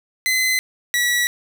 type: tone pair in turn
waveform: sawtooth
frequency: 2040 / 1939.5 Hz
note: C7 / B6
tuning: -44 / -32 cents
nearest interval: minor second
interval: 88 cents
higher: first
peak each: -13 dBFS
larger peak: neither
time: 0.26-0.59 / 0.94-1.27 s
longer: neither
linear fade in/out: 0 ms
effects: none